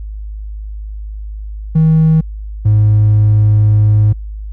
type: tone pair in turn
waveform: triangle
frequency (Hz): 159 / 105.72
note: D#3 / G#2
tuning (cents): +38 / +31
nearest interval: perfect fifth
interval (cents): 707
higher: first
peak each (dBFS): -3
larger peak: neither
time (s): 1.75-2.21 / 2.65-4.13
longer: second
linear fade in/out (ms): 10
effects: tanh soft clip ceiling -2 dBFS + added 52 Hz sine -22 dBFS peak until 4.52 s